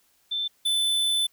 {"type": "tone pair in turn", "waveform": ["sine", "square"], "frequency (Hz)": [3545, 3514], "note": ["A7", "A7"], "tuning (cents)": [12, -3], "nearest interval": "unison", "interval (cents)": 15, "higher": "first", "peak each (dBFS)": [-25, -22], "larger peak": "second", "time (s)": [[0.31, 0.48], [0.65, 1.27]], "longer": "second", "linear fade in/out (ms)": 10, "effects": ["white hiss -65 dBFS RMS until 1.32 s"]}